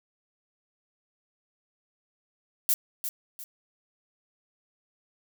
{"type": "noise with echo", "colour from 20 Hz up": "violet", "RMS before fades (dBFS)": -23, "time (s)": [2.69, 2.74], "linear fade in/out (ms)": 0, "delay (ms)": 350, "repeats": 2, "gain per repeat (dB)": -9, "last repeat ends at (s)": 3.44, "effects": []}